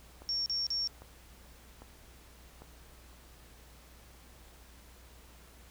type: click train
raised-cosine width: 1 ms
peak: -35 dBFS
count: 4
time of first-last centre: 0.22-2.62 s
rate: 1.25 Hz
type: tone bursts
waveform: sine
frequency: 5500 Hz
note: F8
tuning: 27 cents flat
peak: -30 dBFS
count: 3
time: 0.29-0.874 s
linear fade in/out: 0 ms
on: 170 ms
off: 37 ms
effects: added 60 Hz sine -56 dBFS peak until 5.7 s + pink hiss -58 dBFS RMS until 5.7 s